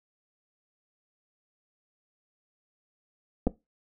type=clicks; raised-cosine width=2 ms; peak=-12 dBFS; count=2; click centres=3.469 / 3.473 s; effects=noise-tail reverb RT60 0.2 s tail -18 dB re dry